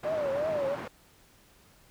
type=band-pass noise; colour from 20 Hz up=white; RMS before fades=-39 dBFS; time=0.03-0.88 s; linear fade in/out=5 ms; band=110 to 1000 Hz; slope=12 dB/octave
type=tone with vibrato; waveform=sine; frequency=587.3 Hz; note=D5; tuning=in tune; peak=-27 dBFS; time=0.04-0.76 s; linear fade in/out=20 ms; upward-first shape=triangle; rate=2.8 Hz; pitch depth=170 cents each way
effects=pink hiss -60 dBFS RMS until 1.9 s